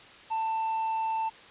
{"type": "tone", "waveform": "triangle", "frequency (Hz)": 890, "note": "A5", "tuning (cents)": 20, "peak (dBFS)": -25, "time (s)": [0.3, 1.3], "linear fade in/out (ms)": 20, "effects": ["white hiss -50 dBFS RMS until 1.5 s", "resampled to 8000 Hz"]}